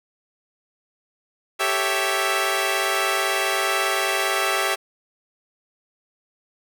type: chord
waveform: 10% pulse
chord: A dominant seventh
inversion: third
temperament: equal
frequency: 392 / 440 / 554.4 / 659.3 Hz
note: G4 / A4 / C#5 / E5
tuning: 0 / 0 / 0 / 0 cents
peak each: -16 / -22 / -19 / -16 dBFS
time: 1.59-4.76 s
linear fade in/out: 20 ms
effects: none